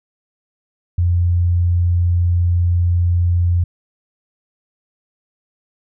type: tone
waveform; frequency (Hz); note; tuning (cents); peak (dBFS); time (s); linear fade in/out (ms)
sine; 87.4; F2; +2; -12; 0.98-3.64; 5
effects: none